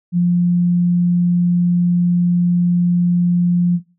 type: tone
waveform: sine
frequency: 175.5 Hz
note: F3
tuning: 9 cents sharp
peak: -11 dBFS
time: 0.12-3.8 s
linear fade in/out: 50 ms
effects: noise-tail reverb RT60 0.3 s tail -18 dB re dry